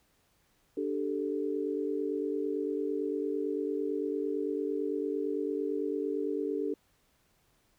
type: chord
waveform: sine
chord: D suspended fourth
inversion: none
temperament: just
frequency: 293.7 / 391.6 / 440.5 Hz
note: D4 / G4 / A4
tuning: 0 / -2 / +2 cents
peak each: -34 dBFS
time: 0.77-6.74 s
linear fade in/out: 5 ms
effects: pink hiss -70 dBFS RMS until 7.78 s